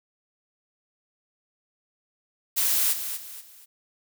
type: noise with echo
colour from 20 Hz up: blue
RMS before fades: -23 dBFS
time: 2.56-2.94 s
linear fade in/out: 20 ms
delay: 240 ms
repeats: 3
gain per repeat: -9 dB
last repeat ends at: 3.66 s
effects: none